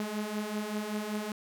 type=beating tone pair; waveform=sawtooth; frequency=207.7 / 212.9 Hz; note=G#3 / G#3; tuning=0 / +43 cents; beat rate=5.2 Hz; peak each=-34 / -30 dBFS; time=0-1.32 s; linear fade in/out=2 ms; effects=none